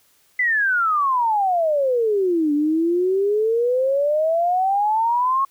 sine exponential two-way sweep, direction down then up, 2030 to 289 to 1100 Hz, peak -16 dBFS, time 0.39-5.45 s, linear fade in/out 5 ms, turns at 2.53 s, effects white hiss -59 dBFS RMS until 5.5 s

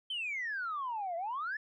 sine exponential two-way sweep, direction down then up, 3150 to 659.3 to 1784 Hz, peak -33 dBFS, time 0.1-1.57 s, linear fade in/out 5 ms, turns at 1.16 s, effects tanh soft clip ceiling -30 dBFS

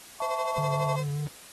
sine chord, A major, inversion second, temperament equal with one note detuned, 659.3 / 880 / 1125.5 Hz, E5 / A5 / C#6, 0 / 0 / +26 cents, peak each -32 dBFS, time 0.2-0.96 s, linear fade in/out 5 ms
35% pulse tone with tremolo, 515 Hz, C5, 28 cents flat, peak -29 dBFS, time 0.22-1.04 s, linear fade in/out 0 ms, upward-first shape sine, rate 12 Hz, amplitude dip 80%
triangle tone with vibrato, 145.7 Hz, D3, 13 cents flat, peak -26 dBFS, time 0.58-1.27 s, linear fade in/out 0 ms, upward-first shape triangle, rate 5.2 Hz, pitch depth 44 cents each way
effects white hiss -48 dBFS RMS until 1.52 s + AAC 32 kbps

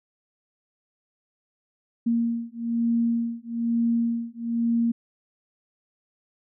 sine beating tone pair, 232.3 / 233.4 Hz, A#3 / A#3, -6 / +2 cents, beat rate 1.1 Hz, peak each -25 dBFS, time 2.06-4.92 s, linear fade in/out 10 ms, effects none

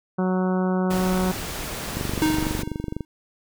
harmonic tone, 185 Hz, F#3, in tune, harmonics 1 / 2 / 3 / 4 / 5 / 6 / 7 / 8, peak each -21 / -27 / -31 / -33 / -35 / -37 / -38 / -39 dBFS, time 0.18-1.32 s, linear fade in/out 10 ms
pink noise, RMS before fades -31 dBFS, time 0.9-2.63 s, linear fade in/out 10 ms
click train, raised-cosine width 3 ms, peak -14 dBFS, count 26, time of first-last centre 1.97-3.007 s, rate 24.1 Hz
square tone with exponential decay, 311.1 Hz, D#4, in tune, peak -17 dBFS, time 2.22-3.05 s, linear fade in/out 1 ms, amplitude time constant 180 ms
effects none

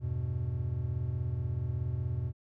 triangle chord, E minor, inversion none, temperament just, 82.41 / 98.89 / 123.61 Hz, E2 / G2 / B2, 0 / +16 / +2 cents, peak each -34 / -35 / -31 dBFS, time 0-2.33 s, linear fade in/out 50 ms, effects none

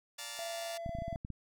5% pulse chord, Bb major seventh, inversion first, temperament just, 582.7 / 699.2 / 874.1 / 932.3 Hz, D5 / F5 / A5 / Bb5, -14 / +2 / -12 / 0 cents, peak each -37 dBFS, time 0.18-0.78 s, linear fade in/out 10 ms
triangle tone, 674 Hz, E5, 38 cents sharp, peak -37 dBFS, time 0.39-1.16 s, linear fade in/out 0 ms
clicks, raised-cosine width 5 ms, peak -28 dBFS, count 10, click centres 0.862 / 0.893 / 0.951 / 0.987 / 1.021 / 1.081 / 1.128 / 1.158 / 1.249 / 1.303 s
effects none

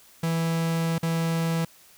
45% pulse tone with dropouts, 164.81 Hz, E3, in tune, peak -23 dBFS, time 0.23-1.65 s, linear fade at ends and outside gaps 5 ms, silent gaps 0.983-1.029 s, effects white hiss -54 dBFS RMS until 1.97 s

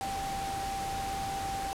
sine tone in noise, 784 Hz, G5, in tune, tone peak -33 dBFS, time 0.01-1.73 s, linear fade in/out 0 ms, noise pink, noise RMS -39 dBFS, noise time 0.01-1.73 s, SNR +3 dB, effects low-pass 11000 Hz 12 dB/octave

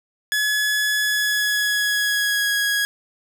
sawtooth tone with pitch glide, 1700 to 1658.3 Hz, G#6 to G#6, +40 to -3 cents, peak -15 dBFS, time 0.32-2.85 s, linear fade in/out 0 ms, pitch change -43 cents, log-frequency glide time 1-2.52 s, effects none

